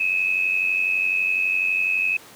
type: tone pair together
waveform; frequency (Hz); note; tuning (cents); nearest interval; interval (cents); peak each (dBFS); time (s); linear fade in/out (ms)
sine; 2489 / 2581; D#7 / E7; 0 / -37; minor second; 63; -25 / -20; 0-2.17; 5
effects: pink hiss -45 dBFS RMS until 2.35 s + high-pass 200 Hz 12 dB/octave